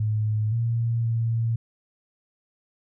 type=tone with pitch steps; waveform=sine; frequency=107.6 / 116.1 / 114.7 Hz; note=A2 / A#2 / A#2; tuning=-38 / -7 / -28 cents; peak=-21 dBFS; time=0-1.56 s; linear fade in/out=5 ms; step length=520 ms; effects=none